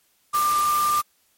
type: tone in noise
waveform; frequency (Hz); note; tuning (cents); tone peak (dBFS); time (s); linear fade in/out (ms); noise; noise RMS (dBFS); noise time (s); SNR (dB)
sine; 1192; D6; +25; -18; 0.33-1.02; 20; white; -30; 0.33-1.02; +9
effects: white hiss -64 dBFS RMS until 1.37 s + MP3 64 kbps